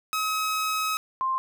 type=tone pair in turn; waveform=sawtooth / sine; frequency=1276 / 1051.4 Hz; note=D#6 / C6; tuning=+43 / +8 cents; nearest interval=minor third; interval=335 cents; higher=first; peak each=-21 / -23 dBFS; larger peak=first; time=0.13-0.97 / 1.21-1.38 s; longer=first; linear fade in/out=0 ms; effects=none